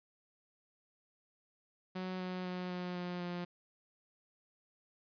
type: tone with pitch steps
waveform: sawtooth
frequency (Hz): 185 / 183.19 / 181.4 / 179.63 / 177.87 / 176.14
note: F#3 / F#3 / F#3 / F3 / F3 / F3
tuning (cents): 0 / -17 / -34 / +49 / +32 / +15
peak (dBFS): -34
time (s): 1.95-3.45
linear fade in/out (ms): 10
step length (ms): 250
effects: resampled to 11025 Hz